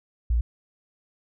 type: tone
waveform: sine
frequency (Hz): 58.27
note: A#1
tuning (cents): 0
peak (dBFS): -19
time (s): 0.3-0.41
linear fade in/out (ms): 5
effects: none